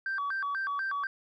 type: tone with vibrato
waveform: sine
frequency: 1334 Hz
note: E6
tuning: 20 cents sharp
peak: -28 dBFS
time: 0.06-1.07 s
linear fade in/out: 2 ms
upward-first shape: square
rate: 4.1 Hz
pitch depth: 280 cents each way
effects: tanh soft clip ceiling -27 dBFS